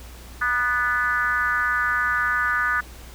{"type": "tone with frequency modulation", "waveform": "sine", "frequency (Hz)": 1480, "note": "F#6", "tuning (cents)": 0, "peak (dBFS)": -19, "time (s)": [0.41, 2.81], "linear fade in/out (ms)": 10, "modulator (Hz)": 257, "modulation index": 1.2, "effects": ["added 60 Hz sine -40 dBFS peak until 3.14 s", "pink hiss -45 dBFS RMS until 3.14 s"]}